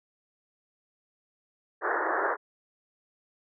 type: band-pass noise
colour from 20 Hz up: white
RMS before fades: -28 dBFS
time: 1.81-2.37 s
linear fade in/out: 50 ms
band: 320 to 1800 Hz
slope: 96 dB/octave
effects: none